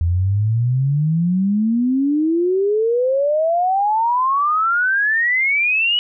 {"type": "exponential sweep", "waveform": "sine", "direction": "up", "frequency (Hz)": [82.41, 2960], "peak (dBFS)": -14, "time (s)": [0.01, 5.99], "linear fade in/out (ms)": 0, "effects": []}